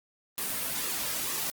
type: noise with flanger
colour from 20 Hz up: white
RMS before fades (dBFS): -32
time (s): 0.38-1.5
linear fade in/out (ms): 0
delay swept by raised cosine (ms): 1.3 to 2.7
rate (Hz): 2.1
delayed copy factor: -0.5
effects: Opus 32 kbps